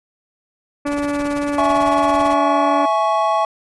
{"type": "harmonic tone", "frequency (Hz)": 288.5, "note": "D4", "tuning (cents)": -31, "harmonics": [1, 2, 3, 4, 5, 6, 7, 8, 9], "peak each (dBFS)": [-20, -24, -32, -30, -35, -37, -41, -38, -43], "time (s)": [0.85, 2.86], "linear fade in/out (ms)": 10}
{"type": "noise with tremolo", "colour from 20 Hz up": "pink", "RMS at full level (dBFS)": -31, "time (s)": [0.86, 2.35], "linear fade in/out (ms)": 10, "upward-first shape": "sine", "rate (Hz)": 18, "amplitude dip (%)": 80}
{"type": "chord", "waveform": "triangle", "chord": "C# minor", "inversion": "first", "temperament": "equal with one note detuned", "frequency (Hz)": [659.3, 841.7, 1108.7], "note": ["E5", "G#5", "C#6"], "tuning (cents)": [0, 23, 0], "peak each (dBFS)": -17, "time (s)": [1.58, 3.45], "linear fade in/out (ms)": 2}
{"effects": ["resampled to 24000 Hz"]}